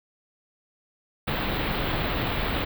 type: band-stop noise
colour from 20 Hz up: pink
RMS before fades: -27 dBFS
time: 1.27-2.65 s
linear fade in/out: 10 ms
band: 4000 to 16000 Hz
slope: 48 dB/octave
effects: none